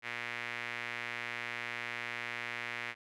sawtooth tone with band-pass filter, 120 Hz, B2, 49 cents flat, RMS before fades -40 dBFS, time 0.02-2.95 s, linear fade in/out 50 ms, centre 2100 Hz, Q 3.2, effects none

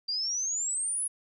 sine exponential sweep, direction up, 4684 to 10548 Hz, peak -28 dBFS, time 0.08-1.08 s, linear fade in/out 10 ms, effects none

